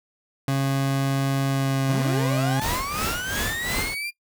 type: tone with pitch glide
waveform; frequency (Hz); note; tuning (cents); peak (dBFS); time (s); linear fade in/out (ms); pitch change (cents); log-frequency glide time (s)
30% pulse; 136.5 to 133; C#3 to C3; -26 to +29; -18; 0.48-2.6; 2; -45; 1.46-2.26
type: linear sweep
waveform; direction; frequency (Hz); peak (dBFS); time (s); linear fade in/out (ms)
35% pulse; up; 110 to 2410; -26; 1.88-4.11; 20
type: noise with tremolo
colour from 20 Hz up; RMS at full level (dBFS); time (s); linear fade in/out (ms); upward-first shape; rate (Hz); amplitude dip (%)
pink; -26; 2.61-3.95; 10; sine; 2.8; 75
effects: noise-tail reverb RT60 0.1 s tail -18 dB re dry